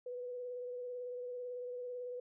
sine tone with vibrato, 493.9 Hz, B4, in tune, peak -40 dBFS, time 0.06-2.2 s, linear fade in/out 5 ms, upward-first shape sine, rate 18 Hz, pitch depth 22 cents each way, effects none

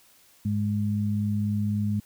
sine tone pair together, 103.85 / 207.7 Hz, G#2 / G#3, 0 / 0 cents, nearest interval octave, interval 1200 cents, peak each -26 dBFS, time 0.45-2 s, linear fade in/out 5 ms, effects white hiss -58 dBFS RMS until 2.05 s

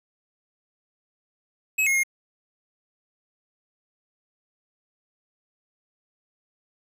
square tone with pitch steps, 2565 / 2158 / 2137 Hz, E7 / C#7 / C7, -48 / -47 / +36 cents, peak -20 dBFS, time 1.78-2.035 s, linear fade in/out 10 ms, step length 85 ms, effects none

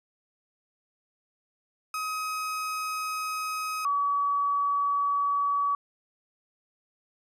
35% pulse / sine tone pair in turn, 1265 / 1138.2 Hz, D#6 / C#6, +28 / +45 cents, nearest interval major second, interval 183 cents, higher first, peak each -28 / -23 dBFS, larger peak second, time 1.94-3.85 / 3.85-5.75 s, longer first, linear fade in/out 2 ms, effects resampled to 32000 Hz

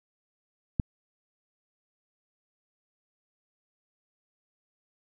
click, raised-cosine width 5 ms, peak -12 dBFS, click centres 0.798 s, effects none

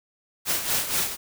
white noise with tremolo, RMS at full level -23 dBFS, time 0.45-1.17 s, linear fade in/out 50 ms, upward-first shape sine, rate 4.2 Hz, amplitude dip 65%, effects none

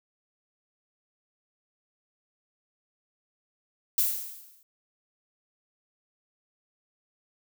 violet noise with exponential decay, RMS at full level -22 dBFS, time 3.98-4.63 s, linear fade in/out 1 ms, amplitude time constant 140 ms, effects none

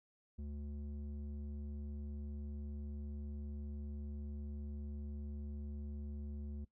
square tone with low-pass filter, 72.6 Hz, D2, 19 cents flat, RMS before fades -45 dBFS, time 0.38-6.65 s, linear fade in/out 10 ms, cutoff 250 Hz, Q 1.4, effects noise-tail reverb RT60 0.1 s tail -18 dB re dry

